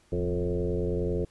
sine tone with frequency modulation, 260.1 Hz, C4, 10 cents flat, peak -25 dBFS, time 0.12-1.25 s, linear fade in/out 5 ms, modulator 90.3 Hz, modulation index 2.8, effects pink hiss -63 dBFS RMS until 1.3 s + resampled to 24000 Hz

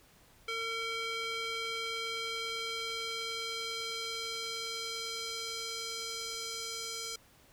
square tone with band-pass filter sweep, 454.8 Hz, A#4, 43 cents flat, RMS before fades -38 dBFS, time 0.48-7.16 s, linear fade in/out 5 ms, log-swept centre 2600 to 5700 Hz, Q 1.4, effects pink hiss -62 dBFS RMS until 7.52 s

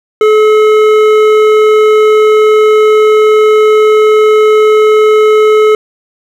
triangle tone with hard clipping, 429.4 Hz, A4, 42 cents flat, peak -5 dBFS, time 0.21-5.75 s, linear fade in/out 2 ms, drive 15 dB, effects none

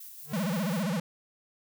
violet noise with tremolo, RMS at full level -45 dBFS, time 0-0.83 s, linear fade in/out 5 ms, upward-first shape square, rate 5.7 Hz, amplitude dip 25%
square tone with exponential growth, 150.4 Hz, D3, 42 cents sharp, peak -35 dBFS, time 0.22-0.33 s, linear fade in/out 5 ms, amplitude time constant 23 ms
square tone with vibrato, 187.6 Hz, F#3, 24 cents sharp, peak -28 dBFS, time 0.33-1 s, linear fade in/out 5 ms, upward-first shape sine, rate 15 Hz, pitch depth 270 cents each way
effects none

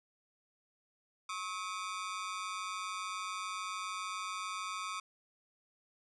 sawtooth ring-modulated tone, 1187 Hz, D6, 18 cents sharp, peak -31 dBFS, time 1.29-5 s, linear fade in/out 5 ms, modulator 96.5 Hz, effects resampled to 22050 Hz + 12-bit

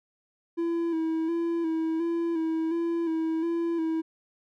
triangle tone with vibrato, 329.6 Hz, E4, in tune, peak -23 dBFS, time 0.57-4.02 s, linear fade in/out 20 ms, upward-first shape square, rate 1.4 Hz, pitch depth 37 cents each way, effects none

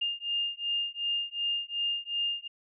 sine beating tone pair, 2815 / 2817.7 Hz, F7 / F7, +13 / +15 cents, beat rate 2.7 Hz, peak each -32 / -32 dBFS, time 0.01-2.48 s, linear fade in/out 10 ms, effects none

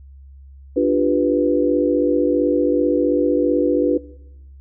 sine chord, G dominant seventh, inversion second, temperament equal, 293.7 / 349.2 / 392 / 493.9 Hz, D4 / F4 / G4 / B4, 0 / 0 / 0 / 0 cents, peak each -18 / -20 / -24 / -18 dBFS, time 0.76-3.98 s, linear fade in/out 10 ms, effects noise-tail reverb RT60 0.9 s tail -20 dB re dry + added 68 Hz sine -39 dBFS peak until 4.6 s

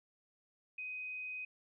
sine tone, 2508 Hz, D#7, 13 cents sharp, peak -40 dBFS, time 0.78-1.45 s, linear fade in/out 5 ms, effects none

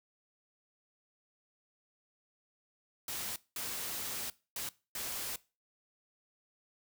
white noise bursts at uneven times, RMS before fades -39 dBFS, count 4, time 3.08-3.36 / 3.56-4.3 / 4.56-4.69 / 4.95-5.36 s, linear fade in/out 2 ms, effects noise-tail reverb RT60 0.3 s tail -20 dB re dry

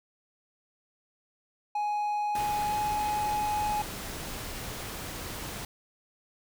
triangle tone with pitch glide, 834 to 839.8 Hz, G#5 to G#5, +7 to +19 cents, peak -25 dBFS, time 1.75-3.82 s, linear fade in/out 5 ms, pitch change +12 cents, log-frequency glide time 2.66-2.71 s
pink noise, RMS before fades -38 dBFS, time 2.35-5.65 s, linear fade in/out 2 ms
effects none

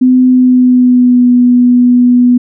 sine tone with pitch glide, 254.3 to 245.9 Hz, C4 to B3, -49 to -7 cents, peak -3 dBFS, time 0.01-2.38 s, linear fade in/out 10 ms, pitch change -58 cents, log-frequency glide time 0.27-1.28 s, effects none

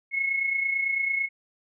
sine tone pair together, 2178 / 2207 Hz, C#7 / C#7, -31 / -8 cents, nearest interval unison, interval 23 cents, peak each -24 / -32 dBFS, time 0.11-1.29 s, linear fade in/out 50 ms, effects none

